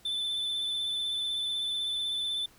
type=tone with vibrato; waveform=triangle; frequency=3520 Hz; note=A7; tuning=in tune; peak=-28 dBFS; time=0.05-2.46 s; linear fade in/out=5 ms; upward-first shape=triangle; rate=16 Hz; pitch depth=27 cents each way; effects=pink hiss -59 dBFS RMS until 2.58 s